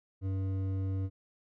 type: tone with hard clipping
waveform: sine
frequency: 95.8 Hz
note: G2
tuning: 39 cents flat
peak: -32 dBFS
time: 0.21-1.1 s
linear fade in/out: 50 ms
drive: 9 dB
effects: none